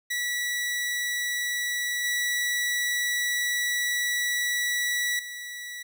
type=tone with level steps; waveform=sawtooth; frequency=1946 Hz; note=B6; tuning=26 cents flat; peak=-23 / -21 / -32 dBFS; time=0.1-5.83 s; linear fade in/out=10 ms; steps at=2.04 / 5.19 s; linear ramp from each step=2 ms; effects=none